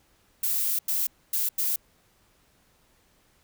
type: noise bursts at uneven times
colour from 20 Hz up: violet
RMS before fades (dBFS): -26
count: 4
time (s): 0.43-0.79 / 0.88-1.07 / 1.33-1.49 / 1.58-1.76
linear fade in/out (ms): 5
effects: pink hiss -64 dBFS RMS until 3.43 s